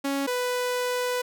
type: tone pair in turn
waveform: sawtooth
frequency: 277.2 / 495.9 Hz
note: C#4 / B4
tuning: 0 / +7 cents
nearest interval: minor seventh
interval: 1007 cents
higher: second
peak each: -21 dBFS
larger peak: neither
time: 0.04-0.27 / 0.27-1.22 s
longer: second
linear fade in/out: 10 ms
effects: none